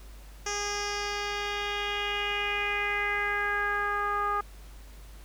10% pulse tone with low-pass filter sweep, 409.8 Hz, G#4, 23 cents flat, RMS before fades -30 dBFS, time 0.46-4.41 s, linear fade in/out 5 ms, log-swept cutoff 6100 to 1200 Hz, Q 3.7, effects added 50 Hz sine -45 dBFS peak until 5.24 s + pink hiss -55 dBFS RMS until 5.24 s

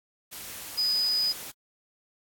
sine tone in noise, 4978 Hz, D#8, in tune, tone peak -23 dBFS, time 0.77-1.33 s, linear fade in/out 20 ms, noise white, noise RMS -40 dBFS, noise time 0.31-1.52 s, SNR +14 dB, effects AAC 64 kbps

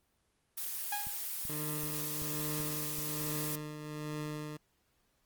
blue noise, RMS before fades -38 dBFS, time 0.57-3.56 s, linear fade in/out 10 ms
sawtooth tone with exponential decay, 824 Hz, G#5, 14 cents flat, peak -28 dBFS, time 0.92-1.27 s, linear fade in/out 5 ms, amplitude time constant 76 ms
click train, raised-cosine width 5 ms, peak -35 dBFS, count 6, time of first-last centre 1.07-2.986 s, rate 2.61 Hz
20% pulse tone with tremolo, 151.2 Hz, D#3, 49 cents flat, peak -31 dBFS, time 1.49-4.57 s, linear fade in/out 5 ms, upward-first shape triangle, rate 1.2 Hz, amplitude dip 55%
effects pink hiss -75 dBFS RMS until 5.25 s + Opus 24 kbps

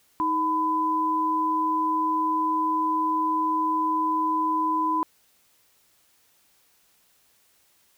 sine tone pair together, 315.7 / 1003 Hz, D#4 / B5, +25 / +26 cents, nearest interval octave + minor sixth, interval 2001 cents, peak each -28 / -22 dBFS, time 0.2-5.03 s, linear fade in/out 0 ms, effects white hiss -63 dBFS RMS until 7.97 s

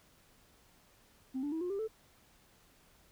sine tone with pitch steps, 261.6 / 290.3 / 322.1 / 357.4 / 396.5 / 440 Hz, C4 / D4 / E4 / F4 / G4 / A4, 0 / -20 / -40 / +40 / +20 / 0 cents, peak -32 dBFS, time 1.34-1.88 s, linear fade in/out 20 ms, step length 90 ms, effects tanh soft clip ceiling -31 dBFS + pink hiss -65 dBFS RMS until 3.11 s

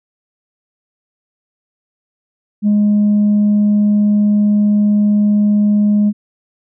sine tone, 207.7 Hz, G#3, in tune, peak -7 dBFS, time 2.62-6.13 s, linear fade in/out 50 ms, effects tanh soft clip ceiling -7 dBFS

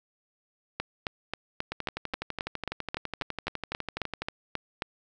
two click trains, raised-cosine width 0.3 ms, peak -14 / -16 dBFS, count 16 / 31, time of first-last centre 0.8-4.821 / 1.72-4.22 s, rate 3.73 / 12 Hz, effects none

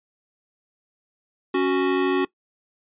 square tone pair together, 277.2 / 370 Hz, C#4 / F#4, 0 / 0 cents, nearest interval perfect fourth, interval 500 cents, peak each -24 / -21 dBFS, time 1.54-2.25 s, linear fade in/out 5 ms, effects noise-tail reverb RT60 0.1 s tail -21 dB re dry + resampled to 8000 Hz

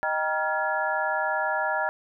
sine tone cluster, 622 / 785 / 949 / 1395 / 1691 Hz, D#5 / G5 / A#5 / F6 / G#6, -1 / +2 / +31 / -2 / +31 cents, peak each -30 dBFS, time 0.03-1.89 s, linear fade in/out 0 ms, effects none

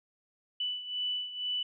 sine beating tone pair, 2977 / 2979.1 Hz, F#7 / F#7, +10 / +11 cents, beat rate 2.1 Hz, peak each -33 / -38 dBFS, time 0.6-1.63 s, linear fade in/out 5 ms, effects none

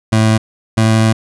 25% pulse tone pair in turn, 110 / 110.89 Hz, A2 / A2, 0 / +14 cents, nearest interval unison, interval 14 cents, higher second, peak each -5 dBFS, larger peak neither, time 0.12-0.38 / 0.77-1.13 s, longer second, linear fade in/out 10 ms, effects resampled to 24000 Hz

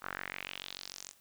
sawtooth tone with band-pass filter sweep, 46.76 Hz, F#1, 19 cents sharp, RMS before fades -44 dBFS, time 0.01-1.14 s, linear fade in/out 50 ms, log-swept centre 1300 to 7500 Hz, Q 3.3, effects white hiss -65 dBFS RMS until 1.2 s

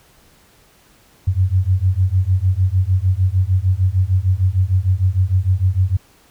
sine beating tone pair, 90.2 / 96.8 Hz, F#2 / G2, -44 / -21 cents, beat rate 6.6 Hz, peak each -16 dBFS, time 1.27-5.97 s, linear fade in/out 10 ms, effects pink hiss -52 dBFS RMS until 6.3 s

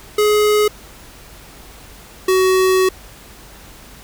square tone pair in turn, 420.7 / 374.8 Hz, G#4 / F#4, +22 / +22 cents, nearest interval major second, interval 200 cents, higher first, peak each -12 dBFS, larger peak neither, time 0.18-0.68 / 2.28-2.89 s, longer second, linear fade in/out 5 ms, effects added 50 Hz sine -44 dBFS peak until 4.03 s + pink hiss -41 dBFS RMS until 4.03 s

